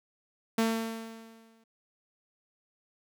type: tone with exponential decay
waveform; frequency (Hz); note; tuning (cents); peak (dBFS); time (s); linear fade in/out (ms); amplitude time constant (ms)
sawtooth; 225.5; A3; +43; -19; 0.58-1.64; 5; 230
effects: none